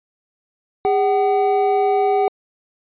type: tone pair together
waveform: triangle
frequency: 406.8 / 756.1 Hz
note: G#4 / F#5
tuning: -36 / +37 cents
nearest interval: major seventh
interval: 1073 cents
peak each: -15 / -15 dBFS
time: 0.85-2.28 s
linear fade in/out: 0 ms
effects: resampled to 8000 Hz